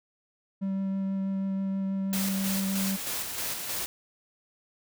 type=tone with vibrato; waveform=triangle; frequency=193.5 Hz; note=G3; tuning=22 cents flat; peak=-25 dBFS; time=0.61-2.97 s; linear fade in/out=20 ms; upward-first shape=triangle; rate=6.2 Hz; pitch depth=10 cents each way
type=noise with tremolo; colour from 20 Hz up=white; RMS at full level=-32 dBFS; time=2.13-3.86 s; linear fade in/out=0 ms; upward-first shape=square; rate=3.2 Hz; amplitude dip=35%
effects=none